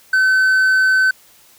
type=tone; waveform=triangle; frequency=1525 Hz; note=G6; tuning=48 cents flat; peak=-9 dBFS; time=0.13-1.11 s; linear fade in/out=5 ms; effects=white hiss -49 dBFS RMS until 1.58 s